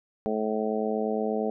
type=harmonic tone; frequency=108.6 Hz; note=A2; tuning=22 cents flat; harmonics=2 / 3 / 4 / 5 / 6 / 7; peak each=-30 / -37 / -29 / -34 / -34 / -35 dBFS; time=0.26-1.5 s; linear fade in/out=0 ms; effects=none